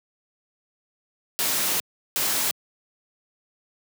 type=noise bursts at uneven times; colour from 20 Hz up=white; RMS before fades=-24 dBFS; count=2; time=1.39-1.8 / 2.16-2.51 s; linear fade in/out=0 ms; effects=high-pass 150 Hz 12 dB/octave